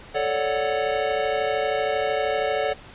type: chord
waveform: square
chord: D major seventh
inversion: second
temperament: equal with one note detuned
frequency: 438.2 / 554.4 / 587.3 / 740 Hz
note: A4 / C#5 / D5 / F#5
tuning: -7 / 0 / 0 / 0 cents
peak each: -28 dBFS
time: 0.14-2.74 s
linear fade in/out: 20 ms
effects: pink hiss -44 dBFS RMS until 2.94 s + resampled to 8000 Hz